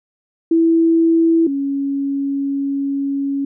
sine tone pair in turn, 329.6 / 277.7 Hz, E4 / C#4, 0 / +3 cents, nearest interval minor third, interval 297 cents, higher first, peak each -10 / -17 dBFS, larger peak first, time 0.51-1.47 / 1.47-3.45 s, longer second, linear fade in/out 5 ms, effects none

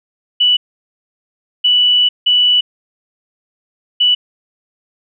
sine tone bursts at uneven times, 2960 Hz, F#7, in tune, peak -8 dBFS, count 4, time 0.4-0.57 / 1.64-2.09 / 2.26-2.61 / 4-4.15 s, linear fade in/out 10 ms, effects none

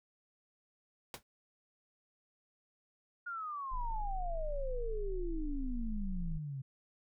pink noise with exponential decay, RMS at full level -40 dBFS, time 1.14-1.23 s, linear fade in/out 1 ms, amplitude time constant 18 ms
sine exponential sweep, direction down, 1440 to 130.81 Hz, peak -38 dBFS, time 3.26-6.62 s, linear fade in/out 10 ms
triangle tone, 26.75 Hz, A0, 48 cents flat, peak -33 dBFS, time 3.71-6.39 s, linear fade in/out 20 ms
effects none

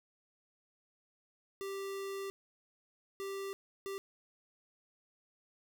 square tone bursts at uneven times, 392 Hz, G4, in tune, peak -39 dBFS, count 3, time 1.61-2.3 / 3.2-3.53 / 3.86-3.98 s, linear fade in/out 0 ms, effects none

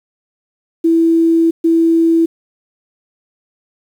sine tone bursts at uneven times, 330 Hz, E4, 2 cents sharp, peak -8 dBFS, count 2, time 0.84-1.51 / 1.64-2.26 s, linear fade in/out 10 ms, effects 7-bit

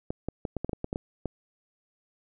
clicks, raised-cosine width 2 ms, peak -17 dBFS, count 11, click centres 0.105 / 0.286 / 0.452 / 0.567 / 0.646 / 0.694 / 0.732 / 0.844 / 0.929 / 0.959 / 1.257 s, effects none

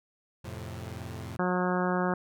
sawtooth chord, F major, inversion none, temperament equal, 87.31 / 110 / 130.81 Hz, F2 / A2 / C3, 0 / 0 / 0 cents, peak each -37 / -37 / -39 dBFS, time 0.44-1.37 s, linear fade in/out 10 ms
harmonic tone, 181 Hz, F#3, 38 cents flat, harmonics 1 / 2 / 3 / 4 / 5 / 6 / 7 / 8 / 9, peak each -29 / -32 / -34 / -35 / -36 / -37 / -37 / -38 / -39 dBFS, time 1.39-2.14 s, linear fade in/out 2 ms
effects none

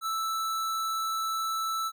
square tone, 1318.5 Hz, E6, in tune, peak -29 dBFS, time 0.01-1.92 s, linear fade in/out 50 ms, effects none

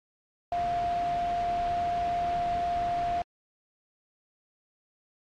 sine tone in noise, 698.5 Hz, F5, in tune, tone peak -26 dBFS, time 0.52-3.22 s, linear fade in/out 2 ms, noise pink, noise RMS -39 dBFS, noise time 0.52-3.22 s, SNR +10 dB, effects low-pass 3000 Hz 12 dB/octave + AAC 64 kbps

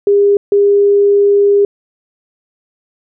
sine tone bursts at uneven times, 404.3 Hz, G#4, 46 cents flat, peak -6 dBFS, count 2, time 0.07-0.37 / 0.52-1.65 s, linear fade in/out 2 ms, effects none

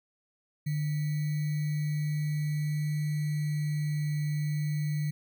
sine tone with sample-and-hold, 150.1 Hz, D3, 38 cents sharp, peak -27 dBFS, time 0.66-5.11 s, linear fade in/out 10 ms, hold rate 2100 Hz, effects none

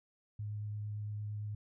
sine tone with vibrato, 104.9 Hz, G#2, 18 cents sharp, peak -37 dBFS, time 0.39-1.55 s, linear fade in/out 5 ms, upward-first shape triangle, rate 8.8 Hz, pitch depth 12 cents each way, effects none

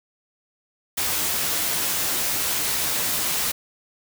white noise with comb filter, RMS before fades -24 dBFS, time 0.97-3.52 s, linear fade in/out 10 ms, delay 13 ms, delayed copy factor +0.5, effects none

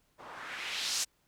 blue noise with low-pass filter sweep, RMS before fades -37 dBFS, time 0.18-1.05 s, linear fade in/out 20 ms, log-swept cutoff 750 to 7000 Hz, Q 1.7, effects pink hiss -72 dBFS RMS until 1.27 s

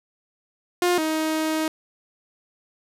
sawtooth tone pair in turn, 354.7 / 314.7 Hz, F4 / D#4, +27 / +20 cents, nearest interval major second, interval 207 cents, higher first, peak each -14 / -18 dBFS, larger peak first, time 0.82-0.98 / 0.98-1.68 s, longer second, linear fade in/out 2 ms, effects resampled to 32000 Hz + 8-bit

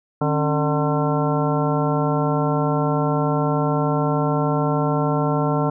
harmonic tone with a mistuned harmonic, 150 Hz, D3, 37 cents sharp, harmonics 1 / 2 / 3 / 4 / 5 / 6 / 7 / 9, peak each -21 / -24 / -26 / -27 / -28 / -29 / -29 / -31 dBFS, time 0.21-5.7 s, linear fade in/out 5 ms, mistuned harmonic 2, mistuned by -140 cents, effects none

